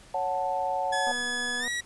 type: chord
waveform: sine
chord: F# minor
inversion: second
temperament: equal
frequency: 554.4 / 740 / 880 Hz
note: C#5 / F#5 / A5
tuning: 0 / 0 / 0 cents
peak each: -32 / -29 / -30 dBFS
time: 0.14-1.12 s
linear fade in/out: 5 ms
type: tone with pitch glide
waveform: sawtooth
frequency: 1701 to 1920.4 Hz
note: G#6 to B6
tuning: +41 to -49 cents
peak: -25 dBFS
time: 0.92-1.81 s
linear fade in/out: 10 ms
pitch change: +210 cents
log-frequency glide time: 1.59-1.68 s
type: click train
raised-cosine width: 1 ms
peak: -28 dBFS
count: 150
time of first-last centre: 1.07-1.678 s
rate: 245 Hz
effects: pink hiss -53 dBFS RMS until 1.85 s + resampled to 24000 Hz